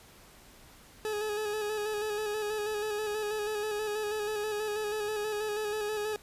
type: tone with vibrato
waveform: 40% pulse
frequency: 422.9 Hz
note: G#4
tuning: 31 cents sharp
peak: -30 dBFS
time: 1.05-6.16 s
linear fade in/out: 0 ms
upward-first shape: square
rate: 6.2 Hz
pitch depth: 29 cents each way
effects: pink hiss -55 dBFS RMS until 6.22 s + resampled to 32000 Hz